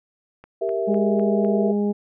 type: click train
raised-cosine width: 0.5 ms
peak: -28 dBFS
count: 5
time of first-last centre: 0.44-1.448 s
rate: 3.97 Hz
type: chord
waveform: sine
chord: E diminished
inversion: first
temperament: equal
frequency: 392 / 466.2 / 659.3 Hz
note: G4 / Bb4 / E5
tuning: 0 / 0 / 0 cents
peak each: -25 / -26 / -25 dBFS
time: 0.61-1.72 s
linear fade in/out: 10 ms
type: harmonic tone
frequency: 205.5 Hz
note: G#3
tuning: 18 cents flat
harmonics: 1 / 2 / 3 / 4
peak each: -20 / -24 / -36 / -37 dBFS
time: 0.87-1.93 s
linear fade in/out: 20 ms
effects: none